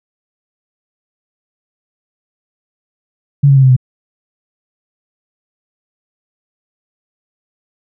sine tone with pitch steps, 141.5 / 137.79 / 134.18 / 130.66 / 127.23 Hz, C#3 / C#3 / C3 / C3 / C3, +36 / -10 / +44 / -2 / -48 cents, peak -4 dBFS, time 3.43-3.765 s, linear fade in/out 10 ms, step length 67 ms, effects none

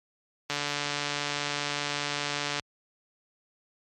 click train, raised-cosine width 0.2 ms, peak -12 dBFS, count 305, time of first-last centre 0.5-2.597 s, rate 145 Hz, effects high-pass 60 Hz 12 dB/octave + MP3 64 kbps

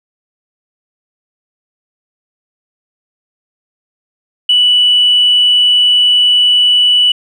sine tone with frequency modulation, 2960 Hz, F#7, in tune, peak -5 dBFS, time 4.49-7.12 s, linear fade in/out 5 ms, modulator 50.1 Hz, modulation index 0.31, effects tanh soft clip ceiling -1 dBFS

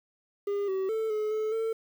triangle tone with pitch steps, 404.5 / 381.7 / 442.4 / 427.5 / 433.4 / 448.5 Hz, G#4 / G4 / A4 / A4 / A4 / A4, -46 / -46 / +9 / -50 / -26 / +33 cents, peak -25 dBFS, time 0.47-1.73 s, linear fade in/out 5 ms, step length 210 ms, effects 9-bit

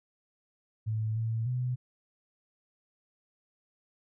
sine tone with pitch steps, 109.5 / 112.9 / 125.2 Hz, A2 / A2 / B2, -8 / +45 / +24 cents, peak -28 dBFS, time 0.86-1.76 s, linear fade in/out 20 ms, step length 300 ms, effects none

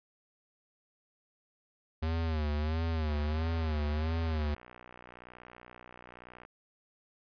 square tone with vibrato, 78.2 Hz, D#2, 9 cents sharp, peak -30 dBFS, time 2.02-4.55 s, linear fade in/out 10 ms, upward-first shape sine, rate 1.5 Hz, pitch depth 96 cents each way
click train, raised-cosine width 0.5 ms, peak -34 dBFS, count 206, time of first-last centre 3.09-6.451 s, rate 61 Hz
effects resampled to 11025 Hz

